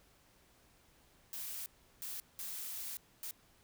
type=noise bursts at uneven times; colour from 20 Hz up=blue; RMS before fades=-43 dBFS; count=4; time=1.33-1.66 / 2.02-2.2 / 2.39-2.97 / 3.23-3.31 s; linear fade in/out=0 ms; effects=pink hiss -67 dBFS RMS until 3.63 s